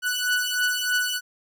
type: beating tone pair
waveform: sawtooth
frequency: 1480 / 1483.2 Hz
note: F#6 / F#6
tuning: 0 / +4 cents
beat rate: 3.2 Hz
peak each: -22 / -21 dBFS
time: 0.02-1.21 s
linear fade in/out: 50 ms
effects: none